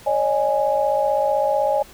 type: chord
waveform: sine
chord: C# suspended second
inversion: none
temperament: equal with one note detuned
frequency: 554.4 / 610.2 / 830.6 Hz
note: C#5 / D#5 / G#5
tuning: 0 / -34 / 0 cents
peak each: -21 dBFS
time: 0.06-1.83 s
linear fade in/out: 10 ms
effects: pink hiss -45 dBFS RMS until 1.93 s